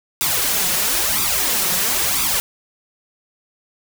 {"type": "noise with flanger", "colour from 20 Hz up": "white", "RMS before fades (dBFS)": -19, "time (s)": [0.21, 2.4], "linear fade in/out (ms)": 0, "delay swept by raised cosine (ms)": [0.82, 5.52], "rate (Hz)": 1, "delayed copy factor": 0.75, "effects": []}